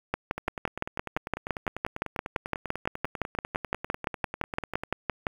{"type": "two click trains", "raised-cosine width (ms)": 0.5, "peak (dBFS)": [-11, -18], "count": [31, 46], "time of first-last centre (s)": [[0.14, 5.268], [0.38, 4.835]], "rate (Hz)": [5.85, 10.1], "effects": ["7-bit"]}